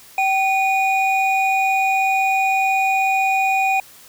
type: tone pair together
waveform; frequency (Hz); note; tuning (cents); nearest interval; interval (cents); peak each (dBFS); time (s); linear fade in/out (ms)
triangle; 771 / 2455; G5 / D#7; -29 / -24; octave + minor sixth; 2005; -15 / -18; 0.18-3.8; 2
effects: white hiss -45 dBFS RMS until 4.08 s